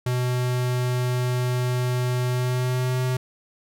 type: tone with pitch glide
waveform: square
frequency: 124.8 to 127.57 Hz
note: B2 to C3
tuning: +19 to -43 cents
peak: -22 dBFS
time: 0.06-3.17 s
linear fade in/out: 5 ms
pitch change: +38 cents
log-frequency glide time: 2.29-3.02 s
effects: none